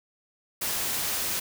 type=noise; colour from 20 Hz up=white; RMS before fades=-29 dBFS; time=0.61-1.4 s; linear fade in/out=10 ms; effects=none